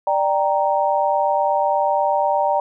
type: chord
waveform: sine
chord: G minor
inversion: second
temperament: equal with one note detuned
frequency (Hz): 591.1 / 784 / 932.3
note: D5 / G5 / Bb5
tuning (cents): +11 / 0 / 0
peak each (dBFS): -20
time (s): 0.07-2.6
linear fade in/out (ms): 2
effects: none